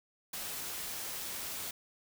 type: noise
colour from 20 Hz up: white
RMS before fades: -40 dBFS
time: 0.33-1.71 s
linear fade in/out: 5 ms
effects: none